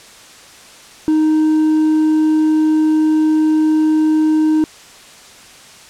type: tone with hard clipping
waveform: sine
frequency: 311.1 Hz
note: D#4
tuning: in tune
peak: -11 dBFS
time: 1.08-4.64 s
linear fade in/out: 0 ms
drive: 2 dB
effects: white hiss -40 dBFS RMS until 5.89 s + low-pass 8000 Hz 12 dB/octave